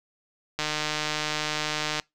click train, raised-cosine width 0.2 ms, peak -10 dBFS, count 215, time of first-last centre 0.59-1.998 s, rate 152 Hz, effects noise-tail reverb RT60 0.2 s tail -25 dB re dry

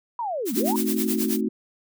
sine linear two-way sweep, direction down then up, 987.8 to 198.9 to 987.8 Hz, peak -25 dBFS, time 0.19-0.76 s, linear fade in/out 2 ms, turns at 0.54 s
blue noise with tremolo, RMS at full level -27 dBFS, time 0.45-1.41 s, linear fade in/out 50 ms, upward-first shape sine, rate 9.4 Hz, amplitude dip 85%
sine chord, A diminished seventh, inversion none, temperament equal, 220 / 261.6 / 311.1 / 370 Hz, A3 / C4 / Eb4 / Gb4, 0 / 0 / 0 / 0 cents, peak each -25 / -28 / -29 / -29 dBFS, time 0.56-1.49 s, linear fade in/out 10 ms
effects none

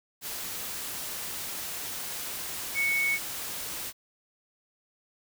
sine tone in noise, 2217 Hz, C#7, in tune, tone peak -24 dBFS, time 2.74-3.19 s, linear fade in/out 50 ms, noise white, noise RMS -36 dBFS, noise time 0.21-3.93 s, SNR +9 dB, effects none

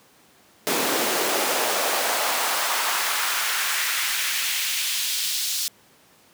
pink noise with high-pass filter sweep, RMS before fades -24 dBFS, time 0.67-5.68 s, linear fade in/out 0 ms, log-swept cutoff 300 to 4500 Hz, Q 1.3, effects pink hiss -55 dBFS RMS until 6.33 s + high-pass 150 Hz 12 dB/octave

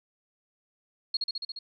sine tone with echo, 4300 Hz, C8, 47 cents sharp, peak -24 dBFS, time 1.14-1.17 s, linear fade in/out 5 ms, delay 70 ms, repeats 6, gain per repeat -2 dB, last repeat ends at 1.59 s, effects none

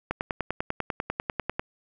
click train, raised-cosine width 0.5 ms, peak -12 dBFS, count 16, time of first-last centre 0.11-1.595 s, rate 10.1 Hz, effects none

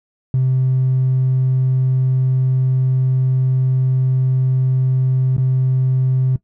triangle tone with dropouts, 130 Hz, C3, 11 cents flat, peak -9 dBFS, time 0.34-6.36 s, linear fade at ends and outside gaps 2 ms, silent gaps 5.366-5.38 s, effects noise-tail reverb RT60 0.1 s tail -21 dB re dry + tanh soft clip ceiling -10 dBFS

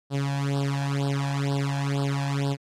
sawtooth tone with flanger, 139.7 Hz, C#3, 14 cents sharp, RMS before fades -26 dBFS, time 0.1-2.57 s, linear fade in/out 50 ms, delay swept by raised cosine 0.22 to 1.22 ms, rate 2.1 Hz, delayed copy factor +0.8, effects low-pass 8000 Hz 12 dB/octave + AAC 48 kbps

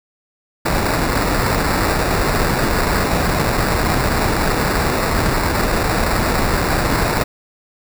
pink noise with sample-and-hold, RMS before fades -17 dBFS, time 0.65-7.24 s, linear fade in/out 10 ms, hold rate 3150 Hz, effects none

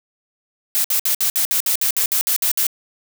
blue noise bursts, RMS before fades -18 dBFS, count 13, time 0.75-2.667 s, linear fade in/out 0 ms, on 93 ms, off 59 ms, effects none

